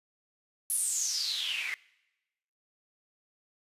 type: noise with band-pass filter sweep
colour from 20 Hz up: white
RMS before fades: -32 dBFS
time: 0.7-1.74 s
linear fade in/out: 0 ms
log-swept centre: 11000 to 2000 Hz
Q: 8.2
effects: noise-tail reverb RT60 1.0 s tail -23 dB re dry + resampled to 32000 Hz